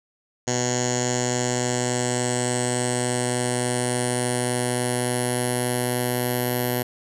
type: tone with low-pass filter sweep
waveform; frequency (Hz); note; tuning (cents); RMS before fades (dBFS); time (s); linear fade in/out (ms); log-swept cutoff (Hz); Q
10% pulse; 123.47; B2; 0; -24; 0.47-6.83; 10; 6600 to 12000; 8.7
effects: none